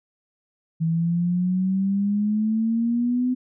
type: exponential sweep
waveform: sine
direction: up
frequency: 161.2 to 254.6 Hz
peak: -19 dBFS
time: 0.8-3.35 s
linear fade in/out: 20 ms
effects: none